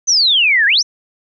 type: exponential two-way sweep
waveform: sine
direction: down then up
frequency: 6270 to 1599 to 6270 Hz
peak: -9 dBFS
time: 0.07-0.83 s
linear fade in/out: 20 ms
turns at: 0.66 s
effects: none